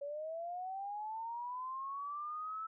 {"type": "linear sweep", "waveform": "sine", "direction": "up", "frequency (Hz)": [560, 1318.5], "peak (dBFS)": -39, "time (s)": [0.01, 2.67], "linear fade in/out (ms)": 10, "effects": []}